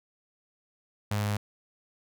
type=tone with notch filter; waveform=sawtooth; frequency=103.83 Hz; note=G#2; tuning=in tune; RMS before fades=-29 dBFS; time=1.11-1.37 s; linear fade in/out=5 ms; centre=340 Hz; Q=1.4; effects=none